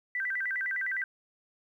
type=tone with vibrato; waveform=sine; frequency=1760 Hz; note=A6; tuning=in tune; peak=-29 dBFS; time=0.15-1.04 s; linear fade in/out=2 ms; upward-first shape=square; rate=9.8 Hz; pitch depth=200 cents each way; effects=11-bit